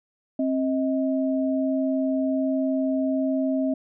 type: tone pair together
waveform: sine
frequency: 266 / 632.7 Hz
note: C4 / D#5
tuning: +29 / +29 cents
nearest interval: octave + minor third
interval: 1500 cents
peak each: -22 / -27 dBFS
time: 0.39-3.74 s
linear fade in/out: 5 ms
effects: none